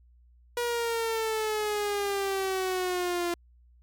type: exponential sweep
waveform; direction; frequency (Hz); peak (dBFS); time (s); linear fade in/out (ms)
sawtooth; down; 482.1 to 344.2; -23; 0.57-3.34; 2
effects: added 60 Hz sine -55 dBFS peak until 3.82 s + MP3 96 kbps